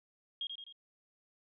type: tone with echo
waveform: sine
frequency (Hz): 3250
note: G#7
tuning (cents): -38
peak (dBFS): -35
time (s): 0.41-0.47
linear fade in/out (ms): 2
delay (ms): 85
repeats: 3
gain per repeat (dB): -5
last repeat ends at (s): 0.725
effects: none